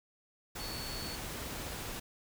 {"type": "tone in noise", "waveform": "sine", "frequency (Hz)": 4435, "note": "C#8", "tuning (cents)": 0, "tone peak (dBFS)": -43, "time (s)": [0.59, 1.16], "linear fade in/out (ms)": 10, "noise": "pink", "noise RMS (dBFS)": -41, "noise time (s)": [0.55, 2], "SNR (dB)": -5, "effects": []}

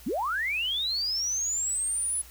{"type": "linear sweep", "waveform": "sine", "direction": "up", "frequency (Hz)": [174.61, 10240], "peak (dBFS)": -26, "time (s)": [0.06, 2.22], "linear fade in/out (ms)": 10, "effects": ["added 60 Hz sine -50 dBFS peak until 2.3 s", "white hiss -51 dBFS RMS until 2.3 s"]}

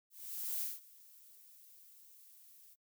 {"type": "noise with ADSR envelope", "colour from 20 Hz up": "violet", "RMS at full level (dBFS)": -37, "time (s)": [0.1, 2.76], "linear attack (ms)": 510, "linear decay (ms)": 190, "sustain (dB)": -23, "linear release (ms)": 36, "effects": ["noise-tail reverb RT60 0.1 s tail -26 dB re dry"]}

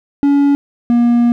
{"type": "tone pair in turn", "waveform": "triangle", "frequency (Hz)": [283.1, 238.1], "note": ["C#4", "A#3"], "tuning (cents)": [37, 37], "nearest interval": "minor third", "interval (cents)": 300, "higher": "first", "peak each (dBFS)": -6, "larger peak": "neither", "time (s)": [[0.23, 0.55], [0.9, 1.32]], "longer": "second", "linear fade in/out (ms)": 0, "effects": []}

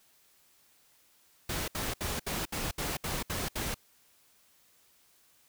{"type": "noise bursts", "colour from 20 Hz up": "pink", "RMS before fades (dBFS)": -34, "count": 9, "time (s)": [1.49, 3.744], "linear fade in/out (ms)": 5, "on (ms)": 190, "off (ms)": 68, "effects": ["white hiss -65 dBFS RMS until 5.48 s"]}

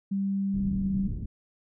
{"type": "tone with pitch glide", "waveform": "sine", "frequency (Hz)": [196.3, 193.71], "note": ["G3", "G3"], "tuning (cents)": [3, -20], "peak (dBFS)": -25, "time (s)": [0.11, 1.08], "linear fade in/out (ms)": 10, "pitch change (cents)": -23, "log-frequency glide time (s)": [0.64, 0.7]}
{"type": "low-pass noise", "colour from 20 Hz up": "pink", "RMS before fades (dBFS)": -34, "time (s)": [0.54, 1.26], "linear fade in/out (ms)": 5, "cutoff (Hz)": 230, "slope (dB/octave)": 24}
{"effects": []}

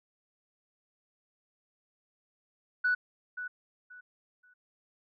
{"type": "tone with echo", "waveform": "sine", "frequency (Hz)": 1480, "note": "F#6", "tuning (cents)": 0, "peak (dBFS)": -23, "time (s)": [2.84, 2.95], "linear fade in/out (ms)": 10, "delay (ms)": 530, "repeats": 3, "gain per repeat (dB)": -12, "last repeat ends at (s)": 4.54, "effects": ["tanh soft clip ceiling -20 dBFS"]}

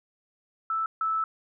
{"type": "tone pair in turn", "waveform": "sine", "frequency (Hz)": [1318.5, 1311.7], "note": ["E6", "E6"], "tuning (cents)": [0, -9], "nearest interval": "unison", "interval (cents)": 9, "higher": "first", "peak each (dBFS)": [-25, -24], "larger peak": "second", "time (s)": [[0.7, 0.86], [1.01, 1.24]], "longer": "second", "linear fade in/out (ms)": 2, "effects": []}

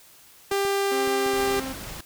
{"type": "tone", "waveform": "sawtooth", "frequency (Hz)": 396.5, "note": "G4", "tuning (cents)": 20, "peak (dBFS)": -18, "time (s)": [0.51, 1.6], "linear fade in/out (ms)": 5}
{"type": "clicks", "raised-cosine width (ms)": 2, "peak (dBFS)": -26, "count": 5, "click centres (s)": [0.519, 0.651, 1.075, 1.263, 1.336]}
{"type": "tone with pitch glide", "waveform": "sawtooth", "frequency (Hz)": [266.8, 265.1], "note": ["C4", "C4"], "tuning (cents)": [34, 23], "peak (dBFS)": -27, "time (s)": [0.91, 1.73], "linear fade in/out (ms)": 10, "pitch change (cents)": -11, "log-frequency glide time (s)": [1.37, 1.45]}
{"type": "noise", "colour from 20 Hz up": "pink", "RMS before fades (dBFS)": -37, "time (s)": [1.35, 2.01], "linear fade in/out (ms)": 5}
{"effects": ["white hiss -52 dBFS RMS until 2.05 s"]}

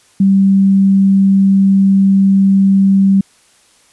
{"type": "tone", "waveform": "sine", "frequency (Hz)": 194.7, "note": "G3", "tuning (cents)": -12, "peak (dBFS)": -6, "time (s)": [0.2, 3.21], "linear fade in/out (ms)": 5, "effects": ["white hiss -50 dBFS RMS until 3.92 s", "resampled to 24000 Hz"]}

